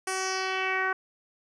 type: tone with low-pass filter sweep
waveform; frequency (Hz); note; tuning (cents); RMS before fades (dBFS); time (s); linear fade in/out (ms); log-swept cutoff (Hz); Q
10% pulse; 377.9; F#4; +37; -29; 0.07-0.93; 5; 9300 to 1500; 2.8
effects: none